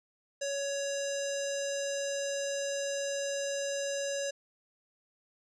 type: tone with low-pass filter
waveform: square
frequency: 559 Hz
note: C#5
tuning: 14 cents sharp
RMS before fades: -34 dBFS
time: 0.41-4.31 s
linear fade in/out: 10 ms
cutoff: 6700 Hz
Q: 5.4
effects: none